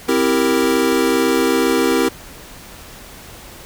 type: chord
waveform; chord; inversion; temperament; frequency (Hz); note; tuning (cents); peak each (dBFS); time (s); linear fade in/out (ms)
square; C dominant seventh; none; equal; 261.6 / 329.6 / 392 / 466.2; C4 / E4 / G4 / Bb4; 0 / 0 / 0 / 0; -20; 0.08-2.09; 10
effects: pink hiss -38 dBFS RMS until 3.65 s